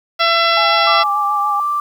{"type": "harmonic tone", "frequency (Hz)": 672, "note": "E5", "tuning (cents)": 33, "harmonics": [1, 2, 3, 4, 5, 6, 7, 8], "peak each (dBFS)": [-18, -15, -20, -22, -20, -24, -26, -24], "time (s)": [0.19, 1.04], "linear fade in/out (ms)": 20}
{"type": "tone with vibrato", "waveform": "sine", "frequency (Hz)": 824, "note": "G#5", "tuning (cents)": -14, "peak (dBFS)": -19, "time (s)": [0.57, 1.6], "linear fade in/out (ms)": 2, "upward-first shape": "sine", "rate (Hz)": 6.9, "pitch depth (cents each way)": 37}
{"type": "tone", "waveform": "sine", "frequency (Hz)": 1174.7, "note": "D6", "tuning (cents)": 0, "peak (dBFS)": -15, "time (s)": [0.87, 1.8], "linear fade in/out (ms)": 2}
{"effects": ["7-bit"]}